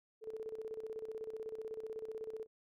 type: tone with tremolo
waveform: sine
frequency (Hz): 440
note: A4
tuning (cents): 0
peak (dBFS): -39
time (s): 0.21-2.47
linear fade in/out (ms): 50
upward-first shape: square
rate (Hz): 16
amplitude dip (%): 65
effects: none